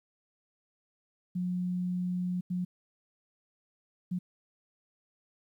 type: tone bursts at uneven times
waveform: sine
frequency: 180 Hz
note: F#3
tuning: 47 cents flat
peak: -29 dBFS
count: 3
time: 1.35-2.41 / 2.5-2.65 / 4.11-4.19 s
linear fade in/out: 10 ms
effects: 11-bit